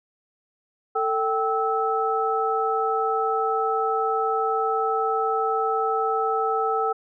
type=tone cluster; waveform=sine; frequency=445 / 777 / 1305 Hz; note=A4 / G5 / E6; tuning=+20 / -16 / -18 cents; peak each=-25 dBFS; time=0.95-6.93 s; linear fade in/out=10 ms; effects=none